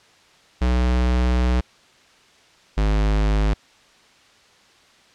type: tone pair in turn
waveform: square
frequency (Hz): 61.74 / 51.92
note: B1 / G#1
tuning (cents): 0 / 0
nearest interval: minor third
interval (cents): 300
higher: first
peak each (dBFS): -17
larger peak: neither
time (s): 0.61-1.61 / 2.77-3.54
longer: first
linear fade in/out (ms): 10
effects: white hiss -53 dBFS RMS until 5.14 s + low-pass 5000 Hz 12 dB/octave